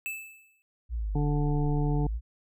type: tone with exponential decay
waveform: square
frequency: 2627 Hz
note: E7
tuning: 7 cents flat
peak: -30 dBFS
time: 0.06-0.62 s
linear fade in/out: 0 ms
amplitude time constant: 120 ms
type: exponential two-way sweep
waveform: sine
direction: down then up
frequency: 61.1 to 30.3 to 61.1 Hz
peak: -28 dBFS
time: 0.89-2.21 s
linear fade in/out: 50 ms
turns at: 1.69 s
type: harmonic tone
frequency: 146.3 Hz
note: D3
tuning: 6 cents flat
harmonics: 1 / 2 / 3 / 5 / 6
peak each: -26 / -32 / -36 / -40 / -42 dBFS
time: 1.15-2.07 s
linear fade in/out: 5 ms
effects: none